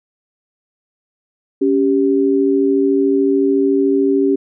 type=tone pair together; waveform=sine; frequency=278.3 / 392 Hz; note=C#4 / G4; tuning=+7 / 0 cents; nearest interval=tritone; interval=593 cents; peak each=-14 dBFS; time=1.61-4.36 s; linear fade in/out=10 ms; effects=none